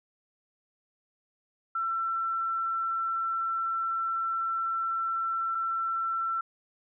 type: tone pair in turn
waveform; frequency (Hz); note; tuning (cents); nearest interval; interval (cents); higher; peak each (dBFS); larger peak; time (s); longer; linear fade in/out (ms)
sine; 1344 / 1344; E6 / E6; +33 / +33; unison; 0; neither; -27; neither; 1.75-5.55 / 5.55-6.41; first; 5
effects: none